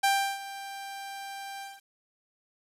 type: tone with ADSR envelope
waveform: sawtooth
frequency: 789 Hz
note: G5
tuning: 11 cents sharp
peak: -17 dBFS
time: 0.03-1.82 s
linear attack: 11 ms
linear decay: 340 ms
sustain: -17 dB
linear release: 200 ms
effects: resampled to 32000 Hz + 9-bit